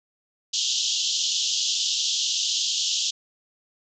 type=band-pass noise; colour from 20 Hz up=pink; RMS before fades=-25 dBFS; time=0.53-3.11 s; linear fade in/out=10 ms; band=2900 to 7100 Hz; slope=96 dB/octave; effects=none